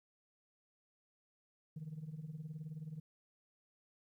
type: tone with tremolo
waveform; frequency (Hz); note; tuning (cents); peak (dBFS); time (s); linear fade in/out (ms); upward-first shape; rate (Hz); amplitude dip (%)
sine; 155.56; D#3; 0; -38; 1.76-3; 5; triangle; 19; 90
effects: tanh soft clip ceiling -39 dBFS + 13-bit